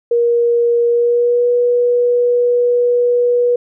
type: tone with pitch glide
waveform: sine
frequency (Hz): 472.9 to 485.4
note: A#4 to B4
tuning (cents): +25 to -30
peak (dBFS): -10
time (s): 0.11-3.56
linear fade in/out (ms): 5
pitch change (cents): +45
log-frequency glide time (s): 0.87-1.49
effects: none